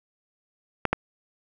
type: clicks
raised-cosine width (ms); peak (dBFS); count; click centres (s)
0.5; -6; 2; 0.853 / 0.93
effects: none